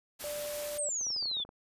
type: noise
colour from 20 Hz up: white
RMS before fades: -41 dBFS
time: 0.19-0.79 s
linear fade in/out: 20 ms
type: tone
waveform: sine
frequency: 590 Hz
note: D5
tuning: 8 cents sharp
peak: -36 dBFS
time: 0.24-0.89 s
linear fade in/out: 0 ms
type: exponential sweep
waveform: sine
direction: down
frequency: 8790 to 3377 Hz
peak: -31 dBFS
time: 0.78-1.44 s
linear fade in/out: 10 ms
type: clicks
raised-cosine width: 1 ms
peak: -37 dBFS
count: 11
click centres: 1.012 / 1.068 / 1.104 / 1.163 / 1.226 / 1.257 / 1.314 / 1.369 / 1.401 / 1.45 / 1.491 s
effects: resampled to 32000 Hz